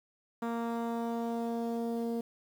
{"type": "tone with low-pass filter sweep", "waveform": "sawtooth", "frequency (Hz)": 232.4, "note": "A#3", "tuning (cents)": -5, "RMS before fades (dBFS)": -34, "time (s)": [0.42, 2.21], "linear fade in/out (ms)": 5, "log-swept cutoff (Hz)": [1200, 510], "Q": 1.6, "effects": ["9-bit"]}